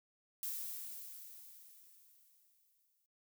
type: noise with exponential decay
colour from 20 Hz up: violet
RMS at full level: -40 dBFS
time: 0.43-3.06 s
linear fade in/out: 1 ms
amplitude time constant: 570 ms
effects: noise-tail reverb RT60 0.1 s tail -19 dB re dry